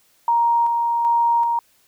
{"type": "tone with tremolo", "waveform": "sine", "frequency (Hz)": 937, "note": "A#5", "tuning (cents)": 9, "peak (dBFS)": -14, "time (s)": [0.28, 1.59], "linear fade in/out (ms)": 2, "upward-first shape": "square", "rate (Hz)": 1.3, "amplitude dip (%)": 30, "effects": ["white hiss -59 dBFS RMS until 1.87 s"]}